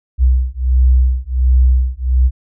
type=beating tone pair; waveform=sine; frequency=62.7 / 64.1 Hz; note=B1 / C2; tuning=+27 / -35 cents; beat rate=1.4 Hz; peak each=-12 dBFS; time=0.18-2.31 s; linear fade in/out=50 ms; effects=none